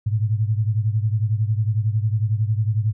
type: beating tone pair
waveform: sine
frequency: 105.6 / 116.6 Hz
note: G#2 / A#2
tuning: +29 / +1 cents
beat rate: 11 Hz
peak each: -19 / -23 dBFS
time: 0.06-2.93 s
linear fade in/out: 10 ms
effects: none